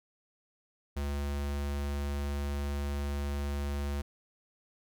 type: tone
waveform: square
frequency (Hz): 71.3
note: C#2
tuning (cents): +49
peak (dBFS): -32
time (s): 0.96-4.02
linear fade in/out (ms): 10
effects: none